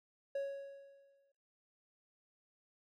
triangle tone with exponential decay, 554.4 Hz, C#5, in tune, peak -32 dBFS, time 0.35-1.32 s, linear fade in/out 5 ms, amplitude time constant 210 ms, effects noise-tail reverb RT60 0.8 s tail -20 dB re dry

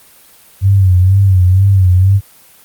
sine tone with vibrato, 94.6 Hz, F#2, 39 cents sharp, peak -5 dBFS, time 0.61-2.21 s, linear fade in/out 50 ms, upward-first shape sine, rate 2.1 Hz, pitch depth 80 cents each way, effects white hiss -43 dBFS RMS until 2.64 s + Opus 32 kbps

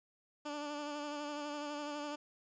15% pulse tone with vibrato, 293.7 Hz, D4, in tune, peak -33 dBFS, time 0.45-2.16 s, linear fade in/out 10 ms, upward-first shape sine, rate 12 Hz, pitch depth 29 cents each way, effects resampled to 16000 Hz + 12-bit

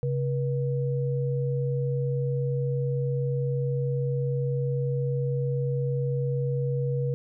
sine tone pair together, 135.55 / 481.9 Hz, C#3 / B4, -38 / -43 cents, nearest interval octave + minor seventh, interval 2195 cents, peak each -25 / -30 dBFS, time 0.03-7.14 s, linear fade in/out 0 ms, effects none

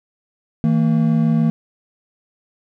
triangle tone pair together, 161.22 / 228 Hz, E3 / A#3, -38 / -38 cents, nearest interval tritone, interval 600 cents, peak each -14 dBFS, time 0.64-1.5 s, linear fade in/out 0 ms, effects none

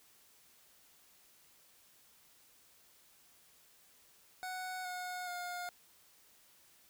25% pulse tone with pitch steps, 740 / 726 / 712.3 Hz, F#5 / F#5 / F5, 0 / -33 / +34 cents, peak -36 dBFS, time 4.43-5.69 s, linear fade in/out 0 ms, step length 420 ms, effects white hiss -65 dBFS RMS until 6.89 s

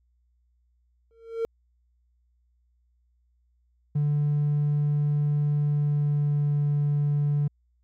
triangle tone with exponential growth, 456.1 Hz, A#4, 38 cents flat, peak -19 dBFS, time 1.11-1.45 s, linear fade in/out 0 ms, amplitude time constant 72 ms
triangle tone with pitch glide, 146.83 to 145.56 Hz, D3 to D3, 0 to -15 cents, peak -18 dBFS, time 3.95-7.48 s, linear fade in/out 10 ms, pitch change -15 cents, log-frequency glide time 5.57-6.6 s
effects tanh soft clip ceiling -17 dBFS + added 60 Hz sine -64 dBFS peak until 7.83 s

